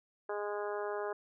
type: harmonic tone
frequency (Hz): 206.5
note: G#3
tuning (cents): -10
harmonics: 2 / 3 / 4 / 5 / 6 / 7 / 8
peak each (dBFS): -37 / -41 / -43 / -45 / -47 / -48 / -49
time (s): 0.29-1.13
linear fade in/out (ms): 5
effects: none